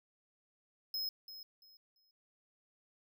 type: tone with echo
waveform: square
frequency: 5130 Hz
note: E8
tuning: 48 cents flat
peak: -36 dBFS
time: 0.94-1.09 s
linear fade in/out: 2 ms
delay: 340 ms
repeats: 3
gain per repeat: -12 dB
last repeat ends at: 2.11 s
effects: none